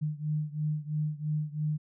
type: beating tone pair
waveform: sine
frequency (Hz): 150.9 / 153.9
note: D3 / D#3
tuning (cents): +47 / -19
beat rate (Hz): 3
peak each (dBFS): -31 / -33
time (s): 0.01-1.78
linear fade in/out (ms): 20
effects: none